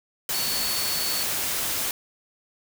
sine tone in noise, 4441 Hz, C#8, 2 cents sharp, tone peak -29 dBFS, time 0.34-1.23 s, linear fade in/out 2 ms, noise white, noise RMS -27 dBFS, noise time 0.29-1.91 s, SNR -5 dB, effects none

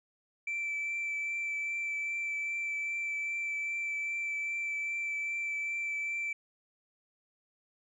sine tone with vibrato, 2330 Hz, D7, 14 cents flat, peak -30 dBFS, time 0.47-6.33 s, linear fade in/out 5 ms, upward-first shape triangle, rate 2.5 Hz, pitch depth 14 cents each way, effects tanh soft clip ceiling -30 dBFS

